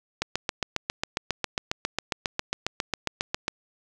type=click train; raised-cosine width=0.2 ms; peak=-8 dBFS; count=25; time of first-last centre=0.22-3.481 s; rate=7.36 Hz; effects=none